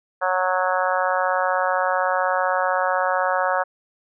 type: harmonic tone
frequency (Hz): 184.2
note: F#3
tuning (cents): -7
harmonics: 3 / 4 / 5 / 6 / 7 / 8 / 9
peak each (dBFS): -24 / -25 / -26 / -27 / -27 / -28 / -29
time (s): 0.21-3.64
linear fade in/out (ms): 20
effects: none